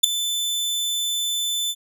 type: tone with ADSR envelope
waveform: sawtooth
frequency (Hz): 3520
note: A7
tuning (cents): 0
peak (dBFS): -3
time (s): 0.03-1.75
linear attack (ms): 13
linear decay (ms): 3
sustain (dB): -16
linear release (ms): 50
effects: none